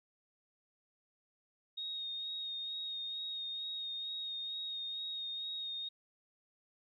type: tone with vibrato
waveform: sine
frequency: 3729 Hz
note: A#7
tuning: in tune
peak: -38 dBFS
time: 1.77-5.89 s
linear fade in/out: 10 ms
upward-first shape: sine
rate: 2.2 Hz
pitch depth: 20 cents each way
effects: 13-bit